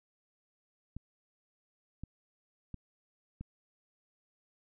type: clicks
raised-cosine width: 5 ms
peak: -29 dBFS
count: 4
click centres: 0.966 / 2.036 / 2.743 / 3.41 s
effects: none